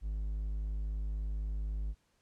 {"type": "tone", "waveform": "triangle", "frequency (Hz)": 51.91, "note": "G#1", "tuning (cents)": 0, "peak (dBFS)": -31, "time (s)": [0.01, 1.95], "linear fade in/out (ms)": 50, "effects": ["pink hiss -74 dBFS RMS until 2.21 s", "low-pass 10000 Hz 12 dB/octave"]}